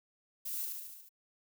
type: noise with echo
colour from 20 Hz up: violet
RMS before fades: -39 dBFS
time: 0.45-0.66 s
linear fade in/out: 10 ms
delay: 72 ms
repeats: 6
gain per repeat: -3 dB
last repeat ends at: 1.092 s
effects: none